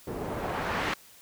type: noise with low-pass filter sweep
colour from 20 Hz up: white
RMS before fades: -32 dBFS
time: 0.07-0.94 s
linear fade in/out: 5 ms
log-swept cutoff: 460 to 2100 Hz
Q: 0.81
effects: white hiss -54 dBFS RMS until 1.21 s

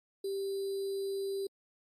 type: tone with sample-and-hold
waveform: sine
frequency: 392 Hz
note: G4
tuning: in tune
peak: -32 dBFS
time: 0.24-1.47 s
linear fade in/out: 5 ms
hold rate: 4410 Hz
effects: MP3 64 kbps

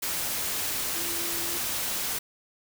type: tone in noise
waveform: sine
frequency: 340 Hz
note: F4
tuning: 46 cents flat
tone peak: -40 dBFS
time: 0.95-1.58 s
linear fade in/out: 10 ms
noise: white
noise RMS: -30 dBFS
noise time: 0.02-2.19 s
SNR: -13 dB
effects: none

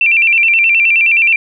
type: tone with vibrato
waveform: sine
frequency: 2520 Hz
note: D#7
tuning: 21 cents sharp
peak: -7 dBFS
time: 0.01-1.36 s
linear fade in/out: 2 ms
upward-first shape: square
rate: 9.5 Hz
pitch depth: 110 cents each way
effects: none

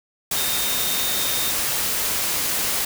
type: tone in noise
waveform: sine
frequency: 3674 Hz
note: A#7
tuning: 26 cents flat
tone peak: -28 dBFS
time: 0.36-1.51 s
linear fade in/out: 5 ms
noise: white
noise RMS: -23 dBFS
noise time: 0.31-2.85 s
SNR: -8 dB
effects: none

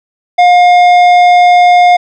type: tone with tanh clipping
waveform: triangle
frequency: 712 Hz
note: F5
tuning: 33 cents sharp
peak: -4 dBFS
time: 0.38-1.97 s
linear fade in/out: 10 ms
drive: 15 dB
effects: none

